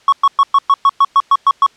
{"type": "tone bursts", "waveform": "triangle", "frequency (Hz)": 1108.7, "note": "C#6", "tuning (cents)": 0, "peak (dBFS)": -4, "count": 11, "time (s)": [0.08, 1.664], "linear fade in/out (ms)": 2, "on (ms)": 44, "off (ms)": 110, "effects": ["white hiss -49 dBFS RMS until 1.76 s", "low-pass 5000 Hz 12 dB/octave"]}